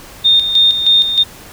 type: tone with tremolo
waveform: sine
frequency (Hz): 3652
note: A#7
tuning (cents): -36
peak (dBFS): -6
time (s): 0.24-1.24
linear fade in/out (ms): 20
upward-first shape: square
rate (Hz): 3.2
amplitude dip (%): 60
effects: pink hiss -36 dBFS RMS until 1.52 s